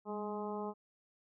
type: harmonic tone with a mistuned harmonic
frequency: 209.5 Hz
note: G#3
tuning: 15 cents sharp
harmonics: 1 / 2 / 3 / 4 / 5 / 6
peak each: -42 / -41 / -47 / -44 / -47 / -52 dBFS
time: 0.05-0.74 s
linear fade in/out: 50 ms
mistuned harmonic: 1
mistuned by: -39 cents
effects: none